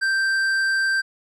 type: tone with tanh clipping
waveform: sine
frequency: 1568 Hz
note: G6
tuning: in tune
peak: -20 dBFS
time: 0.01-1.02 s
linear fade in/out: 20 ms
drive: 10 dB
effects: none